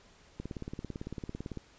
click train, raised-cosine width 3 ms, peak -25 dBFS, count 22, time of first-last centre 0.4-1.573 s, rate 17.9 Hz, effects pink hiss -60 dBFS RMS until 1.78 s + resampled to 16000 Hz

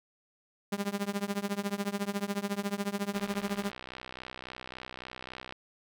sawtooth tone with tremolo, 201.3 Hz, G3, 46 cents sharp, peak -23 dBFS, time 0.72-3.71 s, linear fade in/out 5 ms, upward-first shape triangle, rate 14 Hz, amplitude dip 100%
click train, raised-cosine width 0.3 ms, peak -25 dBFS, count 152, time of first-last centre 3.15-5.524 s, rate 63.6 Hz
effects none

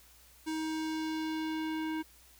square tone with low-pass filter sweep, 315.7 Hz, D#4, 25 cents sharp, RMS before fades -35 dBFS, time 0.46-2.03 s, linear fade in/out 20 ms, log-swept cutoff 8700 to 2400 Hz, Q 1.1, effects added 60 Hz sine -63 dBFS peak until 2.39 s + white hiss -60 dBFS RMS until 2.39 s

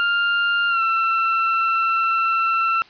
35% pulse tone with pitch glide, 1400 to 1343 Hz, F6 to E6, +4 to +32 cents, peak -15 dBFS, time 0-2.82 s, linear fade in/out 0 ms, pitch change -72 cents, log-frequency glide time 0.69-0.81 s, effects white hiss -48 dBFS RMS until 2.89 s + resampled to 11025 Hz

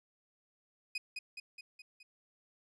30% pulse tone with echo, 2500 Hz, D#7, 8 cents sharp, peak -32 dBFS, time 0.95-0.98 s, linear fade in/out 5 ms, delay 210 ms, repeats 5, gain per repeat -4 dB, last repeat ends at 2.03 s, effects resampled to 22050 Hz

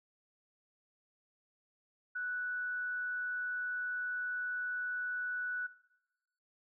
sine tone with frequency modulation, 1480 Hz, F#6, in tune, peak -35 dBFS, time 2.15-5.67 s, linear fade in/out 10 ms, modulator 125 Hz, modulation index 0.2, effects noise-tail reverb RT60 1.0 s tail -19 dB re dry

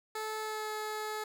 15% pulse tone with pitch glide, 434.3 to 428.8 Hz, A4 to A4, -23 to -45 cents, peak -29 dBFS, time 0.15-1.24 s, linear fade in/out 5 ms, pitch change -22 cents, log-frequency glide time 0.39-0.72 s, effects none

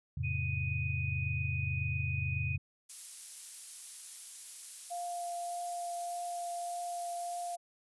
sine chord, F augmented, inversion none, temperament just, 87.31 / 109.13 / 136.42 Hz, F2 / A2 / C#3, 0 / -14 / -27 cents, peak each -36 / -38 / -36 dBFS, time 0.17-2.58 s, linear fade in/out 5 ms
sine tone, 2489 Hz, D#7, in tune, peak -37 dBFS, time 0.23-2.57 s, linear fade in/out 20 ms
violet noise, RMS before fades -41 dBFS, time 2.89-7.56 s, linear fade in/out 10 ms
sine tone with vibrato, 698.5 Hz, F5, in tune, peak -36 dBFS, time 4.9-7.57 s, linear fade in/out 20 ms, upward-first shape triangle, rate 1.7 Hz, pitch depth 9 cents each way
effects resampled to 24000 Hz

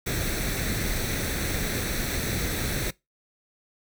pink noise with comb filter, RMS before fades -28 dBFS, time 0.06-2.91 s, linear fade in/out 10 ms, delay 0.5 ms, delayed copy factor +0.6, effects noise-tail reverb RT60 0.2 s tail -22 dB re dry

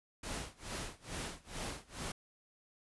pink noise with tremolo, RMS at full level -40 dBFS, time 0.23-2.12 s, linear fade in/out 5 ms, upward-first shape sine, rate 2.3 Hz, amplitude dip 95%, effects resampled to 24000 Hz

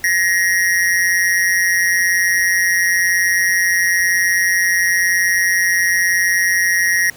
square tone with amplitude modulation, 1886 Hz, A#6, 20 cents sharp, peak -10 dBFS, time 0.04-7.1 s, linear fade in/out 2 ms, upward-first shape sine, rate 181 Hz, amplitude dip 80%, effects pink hiss -42 dBFS RMS until 7.16 s

